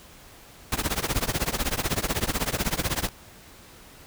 pink noise with tremolo, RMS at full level -23 dBFS, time 0.72-3.09 s, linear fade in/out 2 ms, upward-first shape triangle, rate 16 Hz, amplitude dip 100%, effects pink hiss -49 dBFS RMS until 4.06 s

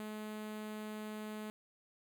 sawtooth tone with notch filter, 213.9 Hz, A3, 49 cents flat, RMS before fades -44 dBFS, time 0-1.5 s, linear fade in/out 0 ms, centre 5500 Hz, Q 1.9, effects none

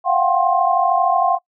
sine tone cluster, 691 / 724 / 773 / 1060 Hz, F5 / F#5 / G5 / C6, -19 / -38 / -24 / +22 cents, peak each -19 dBFS, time 0.04-1.39 s, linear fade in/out 50 ms, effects noise-tail reverb RT60 0.1 s tail -23 dB re dry

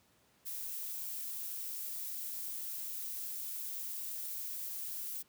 violet noise, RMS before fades -41 dBFS, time 0.45-5.23 s, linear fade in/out 20 ms, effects pink hiss -69 dBFS RMS until 5.28 s + high-pass 80 Hz 12 dB/octave

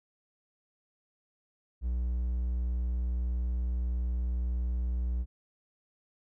triangle tone, 60.8 Hz, B1, 26 cents flat, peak -26 dBFS, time 1.81-5.26 s, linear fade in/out 50 ms, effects none

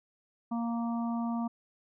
harmonic tone, 233.1 Hz, A#3, in tune, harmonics 1 / 3 / 4 / 5, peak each -30 / -40 / -42 / -44 dBFS, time 0.51-1.48 s, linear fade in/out 10 ms, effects none

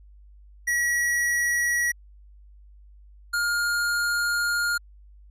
square tone pair in turn, 1922 / 1416.2 Hz, B6 / F6, -48 / +24 cents, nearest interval perfect fourth, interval 528 cents, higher first, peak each -22 / -23 dBFS, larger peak first, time 0.67-1.92 / 3.33-4.78 s, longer second, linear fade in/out 10 ms, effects added 50 Hz sine -47 dBFS peak until 5.3 s + resampled to 32000 Hz

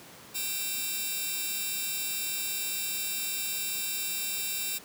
5% pulse tone cluster, 1556 / 2355 / 2705 / 3690 / 3919 Hz, G6 / D7 / E7 / A#7 / B7, -13 / +4 / +44 / -18 / -14 cents, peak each -34 / -27 / -27 / -28 / -29 dBFS, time 0.34-4.79 s, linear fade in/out 20 ms, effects pink hiss -49 dBFS RMS until 4.84 s + high-pass 150 Hz 12 dB/octave

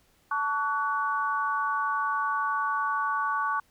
sine chord, F# minor, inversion first, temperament equal with one note detuned, 880 / 1132.7 / 1480 Hz, A5 / C#6 / F#6, 0 / +37 / 0 cents, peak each -32 / -27 / -31 dBFS, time 0.31-3.6 s, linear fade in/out 5 ms, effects pink hiss -65 dBFS RMS until 3.7 s

